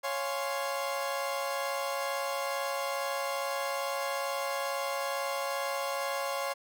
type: chord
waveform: 30% pulse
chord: Db major seventh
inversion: none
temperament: equal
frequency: 554.4 / 698.5 / 830.6 / 1046.5 Hz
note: Db5 / F5 / Ab5 / C6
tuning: 0 / 0 / 0 / 0 cents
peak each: -31 / -37 / -37 / -35 dBFS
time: 0.03-6.54 s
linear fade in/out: 20 ms
effects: none